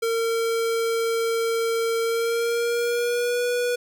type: tone with pitch glide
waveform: square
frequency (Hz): 457.3 to 487.3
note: A#4 to B4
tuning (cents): -33 to -23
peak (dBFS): -22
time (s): 0.02-3.76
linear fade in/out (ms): 10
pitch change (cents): +110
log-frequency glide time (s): 2.03-3.44
effects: none